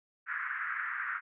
pink band-pass noise, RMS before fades -36 dBFS, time 0.26-1.21 s, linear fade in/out 50 ms, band 1300 to 1900 Hz, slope 48 dB/octave, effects none

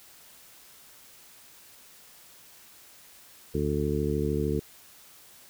harmonic tone, 73.3 Hz, D2, 3 cents flat, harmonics 1 / 2 / 3 / 4 / 5 / 6, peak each -32 / -31 / -33 / -34 / -32 / -31 dBFS, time 3.54-4.6 s, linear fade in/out 10 ms, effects white hiss -53 dBFS RMS until 5.49 s

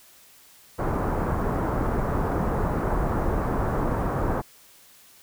pink low-pass noise, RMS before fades -25 dBFS, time 0.78-4.42 s, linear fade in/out 20 ms, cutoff 1300 Hz, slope 24 dB/octave, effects white hiss -53 dBFS RMS until 5.22 s

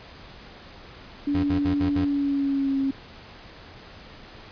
sine tone with pitch glide, 286.9 to 271.4 Hz, D4 to C#4, -40 to -36 cents, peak -21 dBFS, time 1.27-2.91 s, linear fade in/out 5 ms, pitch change -96 cents, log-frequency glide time 1.98-2.8 s
30% pulse tone bursts, 87.31 Hz, F2, in tune, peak -23 dBFS, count 5, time 1.34-2.05 s, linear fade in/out 10 ms, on 98 ms, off 55 ms
effects pink hiss -45 dBFS RMS until 4.51 s + resampled to 11025 Hz

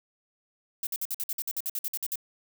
violet noise bursts, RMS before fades -31 dBFS, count 15, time 0.83-2.157 s, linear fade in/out 2 ms, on 39 ms, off 53 ms, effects none

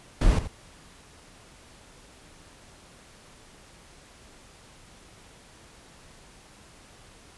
brown noise with echo, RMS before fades -19 dBFS, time 0.21-0.39 s, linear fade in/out 5 ms, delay 86 ms, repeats 1, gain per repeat -11 dB, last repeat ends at 0.476 s, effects pink hiss -52 dBFS RMS until 7.37 s + resampled to 24000 Hz

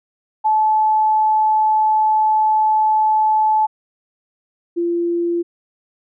sine tone pair in turn, 865 / 343.3 Hz, A5 / F4, -30 / -30 cents, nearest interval octave + major third, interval 1600 cents, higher first, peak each -12 / -16 dBFS, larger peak first, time 0.44-3.67 / 4.76-5.43 s, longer first, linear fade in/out 20 ms, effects none

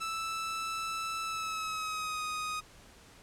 sawtooth tone with pitch glide, 1318.5 to 1248.1 Hz, E6 to D#6, 0 to +5 cents, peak -30 dBFS, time 0-2.61 s, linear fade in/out 20 ms, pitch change -95 cents, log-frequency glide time 1.23-2.23 s, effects pink hiss -56 dBFS RMS until 3.22 s + low-pass 10000 Hz 12 dB/octave

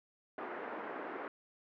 pink band-pass noise, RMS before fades -43 dBFS, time 0.38-1.28 s, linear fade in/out 2 ms, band 290 to 1800 Hz, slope 24 dB/octave, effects none

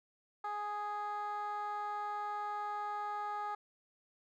15% pulse tone with band-pass filter, 415.3 Hz, G#4, in tune, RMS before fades -39 dBFS, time 0.44-3.55 s, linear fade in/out 5 ms, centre 1000 Hz, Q 9.3, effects none

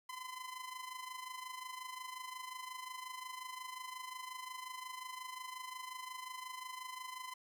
sawtooth tone with amplitude modulation, 1020 Hz, C6, 44 cents flat, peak -38 dBFS, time 0.09-7.34 s, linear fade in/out 5 ms, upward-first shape sine, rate 25.6 Hz, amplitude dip 65%, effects 13-bit

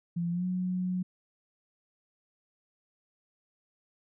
sine tone with pitch glide, 171.4 to 182.64 Hz, F3 to F#3, -32 to -22 cents, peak -28 dBFS, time 0.16-1.03 s, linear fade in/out 10 ms, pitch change +110 cents, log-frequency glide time 0.31-0.45 s, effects none

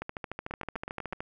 two click trains, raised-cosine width 0.5 ms, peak -21 / -20 dBFS, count 6 / 17, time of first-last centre 0.51-1.126 / 0.02-1.205 s, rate 8.12 / 13.5 Hz, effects none

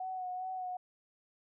sine tone with vibrato, 740 Hz, F#5, in tune, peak -36 dBFS, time 0-0.77 s, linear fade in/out 5 ms, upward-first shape sine, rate 2.5 Hz, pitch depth 27 cents each way, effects none

